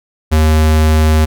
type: tone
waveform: square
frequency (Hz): 78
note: D#2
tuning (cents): +5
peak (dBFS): -8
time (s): 0.31-1.26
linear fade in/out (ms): 20
effects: none